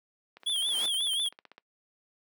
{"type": "click train", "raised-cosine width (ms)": 0.3, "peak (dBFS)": -32, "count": 20, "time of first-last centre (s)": [0.37, 1.58], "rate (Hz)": 15.7}
{"type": "noise with exponential growth", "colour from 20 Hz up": "pink", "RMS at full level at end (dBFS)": -36, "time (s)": [0.4, 0.86], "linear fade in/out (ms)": 1, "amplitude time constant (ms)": 98}
{"type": "tone with vibrato", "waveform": "square", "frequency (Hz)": 3308, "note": "G#7", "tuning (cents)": -8, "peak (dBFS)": -27, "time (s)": [0.46, 1.29], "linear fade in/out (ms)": 10, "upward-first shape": "triangle", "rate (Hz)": 5.6, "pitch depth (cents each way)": 130}
{"effects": ["noise-tail reverb RT60 0.1 s tail -22 dB re dry", "high-pass 300 Hz 12 dB/octave"]}